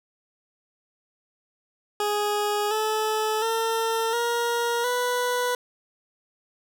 20% pulse tone with pitch steps, 415.3 / 433.4 / 452.4 / 472.1 / 492.7 Hz, G#4 / A4 / A4 / A#4 / B4, 0 / -26 / +48 / +22 / -4 cents, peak -18 dBFS, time 2-5.55 s, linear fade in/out 2 ms, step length 710 ms, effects none

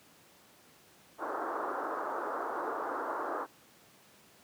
white band-pass noise, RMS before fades -36 dBFS, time 1.18-3.47 s, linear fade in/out 50 ms, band 290 to 1400 Hz, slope 48 dB/octave, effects pink hiss -60 dBFS RMS until 4.43 s + high-pass 150 Hz 12 dB/octave

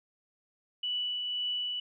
sine tone with tremolo, 2960 Hz, F#7, in tune, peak -29 dBFS, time 0.83-1.8 s, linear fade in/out 5 ms, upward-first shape triangle, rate 1.9 Hz, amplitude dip 30%, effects none

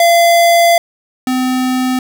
square tone pair in turn, 683 / 255.8 Hz, F5 / C4, -39 / -39 cents, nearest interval octave + perfect fourth, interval 1700 cents, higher first, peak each -7 / -13 dBFS, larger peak first, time 0-0.78 / 1.27-1.99 s, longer first, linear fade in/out 2 ms, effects none

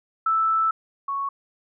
sine tone pair in turn, 1318.5 / 1108.7 Hz, E6 / C#6, 0 / 0 cents, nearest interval minor third, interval 300 cents, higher first, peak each -18 / -24 dBFS, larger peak first, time 0.26-0.71 / 1.08-1.29 s, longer first, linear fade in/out 5 ms, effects none

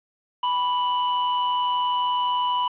square tone with amplitude modulation, 987.8 Hz, B5, in tune, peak -20 dBFS, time 0.43-2.68 s, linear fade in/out 5 ms, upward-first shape sine, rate 172 Hz, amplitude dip 30%, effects resampled to 8000 Hz + 8-bit

